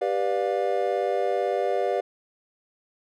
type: chord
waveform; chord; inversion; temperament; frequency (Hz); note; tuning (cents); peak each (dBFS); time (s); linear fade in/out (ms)
triangle; G dominant seventh; none; just; 392 / 490 / 588 / 705.6; G4 / B4 / D5 / F5; 0 / -14 / +2 / +18; -26; 0.01-2.01; 10
effects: none